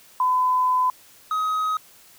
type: tone pair in turn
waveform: sine / triangle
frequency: 1010 / 1263.7 Hz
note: B5 / D#6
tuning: +39 / +26 cents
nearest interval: major third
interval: 387 cents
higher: second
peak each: -17 / -19 dBFS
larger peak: first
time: 0.2-0.9 / 1.31-1.77 s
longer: first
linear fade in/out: 2 ms
effects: white hiss -51 dBFS RMS until 2.18 s